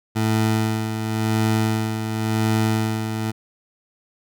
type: tone with tremolo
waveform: 20% pulse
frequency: 110 Hz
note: A2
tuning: in tune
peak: -12 dBFS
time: 0.15-3.32 s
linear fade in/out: 20 ms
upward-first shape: sine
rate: 0.93 Hz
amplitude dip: 55%
effects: none